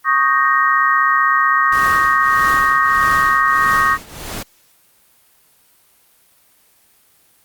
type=chord; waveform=sine; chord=Eb dominant seventh; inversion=third; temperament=equal; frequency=1108.7 / 1244.5 / 1568 / 1864.7 Hz; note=Db6 / Eb6 / G6 / Bb6; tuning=0 / 0 / 0 / 0 cents; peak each=-16 / -16 / -22 / -16 dBFS; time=0.04-3.98 s; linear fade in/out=50 ms
type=noise with tremolo; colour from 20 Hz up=pink; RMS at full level=-26 dBFS; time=1.72-4.43 s; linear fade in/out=5 ms; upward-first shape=triangle; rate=1.6 Hz; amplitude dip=85%
effects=white hiss -54 dBFS RMS until 7.44 s + Opus 32 kbps